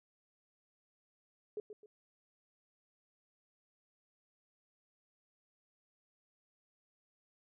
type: tone with echo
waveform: sine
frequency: 421.4 Hz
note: G#4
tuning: 25 cents sharp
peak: -37 dBFS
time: 1.57-1.6 s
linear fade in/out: 2 ms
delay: 130 ms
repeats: 2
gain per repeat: -9 dB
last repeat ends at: 1.86 s
effects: none